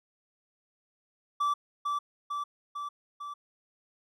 triangle tone with echo, 1161 Hz, D6, 20 cents flat, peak -23 dBFS, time 1.4-1.54 s, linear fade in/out 10 ms, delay 450 ms, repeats 4, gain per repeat -3 dB, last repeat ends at 3.34 s, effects none

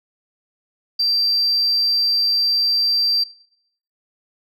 sine tone, 4699 Hz, D8, in tune, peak -14 dBFS, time 0.99-3.24 s, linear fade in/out 10 ms, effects noise-tail reverb RT60 0.7 s tail -21 dB re dry + tanh soft clip ceiling -12 dBFS

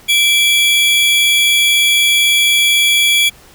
45% pulse tone pair together, 2336 / 3354 Hz, D7 / G#7, -10 / +16 cents, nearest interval tritone, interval 626 cents, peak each -12 dBFS, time 0.08-3.3 s, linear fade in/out 20 ms, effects pink hiss -43 dBFS RMS until 3.54 s

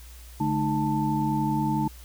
sine tone cluster, 144.1 / 214.9 / 308.4 / 884 Hz, D3 / A3 / D#4 / A5, -33 / -41 / -15 / +8 cents, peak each -28 dBFS, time 0.4-1.88 s, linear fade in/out 5 ms, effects added 60 Hz sine -43 dBFS peak until 2.04 s + white hiss -51 dBFS RMS until 2.04 s

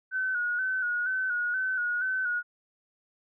sine tone with vibrato, 1485 Hz, F#6, 6 cents sharp, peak -26 dBFS, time 0.11-2.43 s, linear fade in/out 50 ms, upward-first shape square, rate 2.1 Hz, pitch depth 44 cents each way, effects none

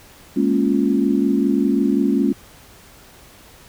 sine chord, Bb minor seventh, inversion third, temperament equal, 207.7 / 233.1 / 277.2 / 349.2 Hz, Ab3 / Bb3 / Db4 / F4, 0 / 0 / 0 / 0 cents, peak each -20 / -21 / -18 / -23 dBFS, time 0.36-2.33 s, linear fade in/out 10 ms, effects pink hiss -46 dBFS RMS until 3.68 s

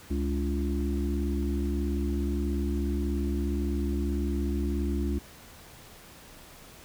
harmonic tone with a mistuned harmonic, 69.3 Hz, C#2, in tune, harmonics 1 / 3 / 4 / 5, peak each -28 / -33 / -34 / -35 dBFS, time 0.1-5.19 s, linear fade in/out 10 ms, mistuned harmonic 4, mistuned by +47 cents, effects pink hiss -50 dBFS RMS until 6.84 s

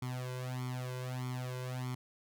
sawtooth tone with flanger, 126.7 Hz, B2, 45 cents sharp, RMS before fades -39 dBFS, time 0.02-1.95 s, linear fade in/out 5 ms, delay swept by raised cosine 0.9 to 2 ms, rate 1.6 Hz, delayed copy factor +1, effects none

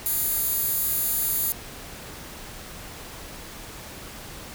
15% pulse tone with high-pass filter, 415.3 Hz, G#4, in tune, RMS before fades -25 dBFS, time 0.06-1.52 s, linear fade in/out 0 ms, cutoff 12000 Hz, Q 1.3, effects pink hiss -40 dBFS RMS until 4.54 s

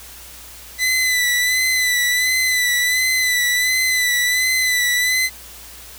sawtooth tone with vibrato, 2000 Hz, B6, 21 cents sharp, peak -12 dBFS, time 0.78-5.3 s, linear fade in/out 50 ms, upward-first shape sine, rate 1.4 Hz, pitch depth 37 cents each way, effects added 60 Hz sine -45 dBFS peak until 5.98 s + white hiss -39 dBFS RMS until 5.98 s

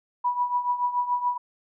sine tone with tremolo, 979 Hz, B5, 15 cents flat, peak -19 dBFS, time 0.24-1.38 s, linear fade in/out 10 ms, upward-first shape triangle, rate 7 Hz, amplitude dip 80%, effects none

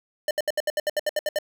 square tone bursts, 602 Hz, D5, 43 cents sharp, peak -22 dBFS, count 12, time 0.28-1.387 s, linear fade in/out 2 ms, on 29 ms, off 69 ms, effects none

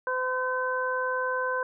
harmonic tone, 510 Hz, C5, 44 cents flat, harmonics 1 / 2 / 3, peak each -30 / -30 / -30 dBFS, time 0.07-1.63 s, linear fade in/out 2 ms, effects none

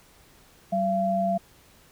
sine tone pair together, 191.4 / 682.1 Hz, G3 / F5, -41 / -41 cents, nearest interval octave + minor seventh, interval 2200 cents, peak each -27 / -23 dBFS, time 0.72-1.38 s, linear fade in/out 10 ms, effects pink hiss -56 dBFS RMS until 1.91 s

